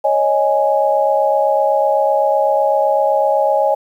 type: chord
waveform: sine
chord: C# suspended second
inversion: none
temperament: equal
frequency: 554.4 / 622.3 / 830.6 Hz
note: C#5 / D#5 / G#5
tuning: 0 / 0 / 0 cents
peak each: -16 dBFS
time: 0.04-3.75 s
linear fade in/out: 10 ms
effects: 8-bit